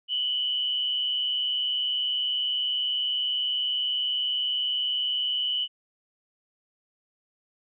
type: tone pair together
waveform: sine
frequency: 2960 / 3100 Hz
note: F#7 / G7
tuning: 0 / -20 cents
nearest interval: minor second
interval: 80 cents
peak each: -25 / -32 dBFS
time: 0.08-5.68 s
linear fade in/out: 50 ms
effects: none